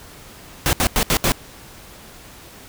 pink noise bursts at uneven times, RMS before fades -17 dBFS, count 5, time 0.66-0.73 / 0.8-0.87 / 0.96-1.03 / 1.1-1.17 / 1.24-1.32 s, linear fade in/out 0 ms, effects pink hiss -42 dBFS RMS until 2.68 s

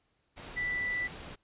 sine tone in noise, 1975.5 Hz, B6, in tune, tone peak -30 dBFS, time 0.56-1.08 s, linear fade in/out 20 ms, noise pink, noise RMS -45 dBFS, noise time 0.36-1.36 s, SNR +12 dB, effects pink hiss -75 dBFS RMS until 1.43 s + resampled to 8000 Hz

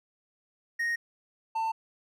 triangle tone pair in turn, 1864.7 / 894.4 Hz, A#6 / A5, 0 / +28 cents, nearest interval octave + minor second, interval 1272 cents, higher first, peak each -25 dBFS, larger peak neither, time 0.79-0.96 / 1.55-1.72 s, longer neither, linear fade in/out 10 ms, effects none

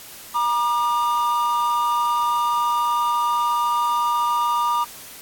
triangle tone pair together, 953.2 / 1201 Hz, A#5 / D6, +38 / +38 cents, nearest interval major third, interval 400 cents, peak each -19 dBFS, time 0.34-4.85 s, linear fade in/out 20 ms, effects white hiss -40 dBFS RMS until 5.21 s + AAC 64 kbps

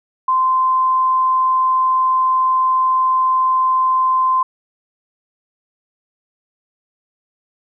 sine tone, 1037 Hz, C6, 16 cents flat, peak -12 dBFS, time 0.28-4.43 s, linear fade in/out 5 ms, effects none

